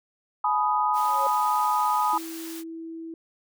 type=chord; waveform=sine; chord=G# minor; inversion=none; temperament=equal with one note detuned; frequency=847.6 / 987.8 / 1244.5 Hz; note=G#5 / B5 / D#6; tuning=+35 / 0 / 0 cents; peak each=-25 dBFS; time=0.44-2.18 s; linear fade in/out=5 ms
type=high-pass noise; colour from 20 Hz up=white; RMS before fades=-41 dBFS; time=0.93-2.64 s; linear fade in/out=50 ms; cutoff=650 Hz; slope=24 dB/octave
type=tone with exponential growth; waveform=sine; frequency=548 Hz; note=C#5; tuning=20 cents flat; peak=-25 dBFS; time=0.95-1.27 s; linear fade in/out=2 ms; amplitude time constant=69 ms
type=tone; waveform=sine; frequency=327.5 Hz; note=E4; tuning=11 cents flat; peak=-34 dBFS; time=2.13-3.14 s; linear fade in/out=2 ms
effects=none

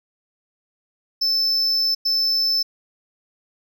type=tone bursts at uneven times; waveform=triangle; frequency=5274 Hz; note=E8; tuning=in tune; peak=-16 dBFS; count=2; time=1.21-1.95 / 2.05-2.63 s; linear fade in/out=10 ms; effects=none

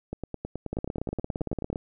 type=two click trains; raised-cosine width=2 ms; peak=-19 / -17 dBFS; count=16 / 19; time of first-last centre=0.13-1.729 / 0.73-1.759 s; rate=9.38 / 17.5 Hz; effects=none

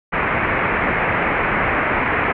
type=low-pass noise; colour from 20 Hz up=white; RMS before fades=-19 dBFS; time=0.12-2.33 s; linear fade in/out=20 ms; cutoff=2300 Hz; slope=48 dB/octave; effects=none

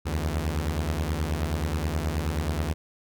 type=beating tone pair; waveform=sawtooth; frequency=73.42 / 82.82 Hz; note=D2 / E2; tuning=0 / +9 cents; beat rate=9.4 Hz; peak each=-24 / -25 dBFS; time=0.05-2.74 s; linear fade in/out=20 ms; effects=none

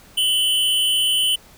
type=tone with amplitude modulation; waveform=square; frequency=3018 Hz; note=F#7; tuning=34 cents sharp; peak=-14 dBFS; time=0.17-1.36 s; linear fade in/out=10 ms; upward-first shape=sine; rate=237 Hz; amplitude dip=60%; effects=pink hiss -48 dBFS RMS until 1.57 s

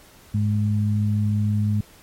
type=tone pair together; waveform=sine; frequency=103.9 / 209.9 Hz; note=G#2 / G#3; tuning=+1 / +19 cents; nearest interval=octave; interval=1218 cents; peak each=-19 / -24 dBFS; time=0.34-1.81 s; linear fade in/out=5 ms; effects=pink hiss -50 dBFS RMS until 2.02 s + MP3 64 kbps

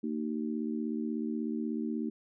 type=harmonic tone; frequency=76.4 Hz; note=D#2; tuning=31 cents flat; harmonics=3 / 4 / 5; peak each=-33 / -36 / -41 dBFS; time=0.03-2.1 s; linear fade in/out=10 ms; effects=none

